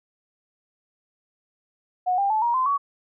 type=tone with pitch steps; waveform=sine; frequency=730 / 796.1 / 868.1 / 946.7 / 1032.4 / 1125.8 Hz; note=F#5 / G5 / A5 / A#5 / C6 / C#6; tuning=-24 / +27 / -24 / +26 / -23 / +26 cents; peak=-19 dBFS; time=2.06-2.78 s; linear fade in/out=20 ms; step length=120 ms; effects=none